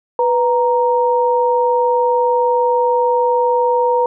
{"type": "tone pair together", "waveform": "sine", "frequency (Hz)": [493.9, 933.4], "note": ["B4", "A#5"], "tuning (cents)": [0, 2], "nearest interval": "major seventh", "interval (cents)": 1102, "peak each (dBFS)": [-14, -15], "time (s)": [0.19, 4.06], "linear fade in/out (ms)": 2, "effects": []}